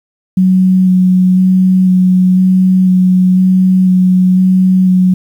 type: tone with vibrato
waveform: sine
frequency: 185 Hz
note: F#3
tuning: in tune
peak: -5 dBFS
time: 0.37-5.14 s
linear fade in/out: 5 ms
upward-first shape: square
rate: 1 Hz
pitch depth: 10 cents each way
effects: 7-bit